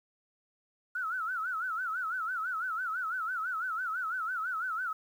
sine tone with vibrato, 1396 Hz, F6, 1 cent flat, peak -31 dBFS, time 0.95-4.93 s, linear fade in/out 5 ms, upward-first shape sine, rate 6 Hz, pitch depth 160 cents each way, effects 10-bit

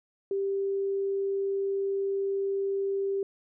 sine tone, 393.2 Hz, G4, 5 cents sharp, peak -26 dBFS, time 0.31-3.23 s, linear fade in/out 2 ms, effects none

